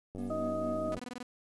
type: click train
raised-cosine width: 2 ms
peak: -30 dBFS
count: 79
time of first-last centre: 0.15-0.977 s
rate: 94.3 Hz
type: tone with tremolo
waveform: triangle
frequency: 241.4 Hz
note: B3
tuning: 39 cents flat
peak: -33 dBFS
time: 0.18-0.89 s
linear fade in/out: 5 ms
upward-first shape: sine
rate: 4.4 Hz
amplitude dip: 65%
type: harmonic tone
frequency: 313.1 Hz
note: D#4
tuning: 11 cents sharp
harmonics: 1 / 2 / 4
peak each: -40 / -33 / -41 dBFS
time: 0.3-0.95 s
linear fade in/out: 5 ms
type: tone bursts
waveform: sawtooth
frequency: 246.9 Hz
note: B3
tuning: in tune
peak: -35 dBFS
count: 7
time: 0.92-1.229 s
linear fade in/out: 2 ms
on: 27 ms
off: 20 ms
effects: resampled to 24000 Hz + 10-bit